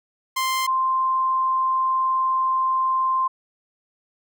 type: tone pair in turn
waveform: sawtooth / sine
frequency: 1046.5 / 1046.5 Hz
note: C6 / C6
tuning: 0 / 0 cents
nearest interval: unison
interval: 0 cents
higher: neither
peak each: -17 / -18 dBFS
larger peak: first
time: 0.36-0.67 / 0.67-3.28 s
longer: second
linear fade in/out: 10 ms
effects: none